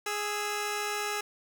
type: tone pair together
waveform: 10% pulse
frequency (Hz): 414.9 / 1318.5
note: G#4 / E6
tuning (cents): -2 / 0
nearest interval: octave + minor sixth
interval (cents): 2002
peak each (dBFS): -23 / -29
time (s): 0.06-1.21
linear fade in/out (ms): 5
effects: none